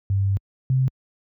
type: tone pair in turn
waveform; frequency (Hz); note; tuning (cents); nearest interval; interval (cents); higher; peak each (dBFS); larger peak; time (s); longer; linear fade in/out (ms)
sine; 98 / 130.81; G2 / C3; 0 / 0; perfect fourth; 500; second; -17 / -16; second; 0.1-0.37 / 0.7-0.88; first; 0
effects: high-pass 60 Hz 12 dB/octave